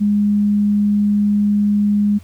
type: tone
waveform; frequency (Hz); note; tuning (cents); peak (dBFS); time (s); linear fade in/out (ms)
sine; 206.1; G#3; -13; -12; 0-2.19; 20
effects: added 89 Hz sine -38 dBFS peak until 2.23 s + pink hiss -51 dBFS RMS until 2.23 s